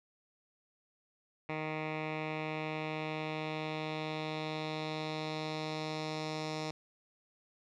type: tone with low-pass filter sweep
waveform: 10% pulse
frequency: 155.56 Hz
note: D#3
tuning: in tune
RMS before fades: -38 dBFS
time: 1.49-6.71 s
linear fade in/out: 2 ms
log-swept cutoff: 2300 to 5200 Hz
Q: 2.2
effects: none